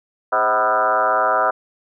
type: tone with frequency modulation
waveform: sine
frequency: 987.8 Hz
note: B5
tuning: in tune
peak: -14 dBFS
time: 0.32-1.51 s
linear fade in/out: 10 ms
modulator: 116 Hz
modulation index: 3.9
effects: none